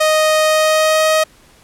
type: tone with pitch glide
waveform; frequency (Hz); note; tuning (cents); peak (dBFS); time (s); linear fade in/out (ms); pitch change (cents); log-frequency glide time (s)
sawtooth; 622.3 to 628.4; D#5 to D#5; 0 to +17; -7; 0-1.24; 10; +17; 0.46-1.04
effects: pink hiss -48 dBFS RMS until 1.63 s + low-pass 12000 Hz 12 dB/octave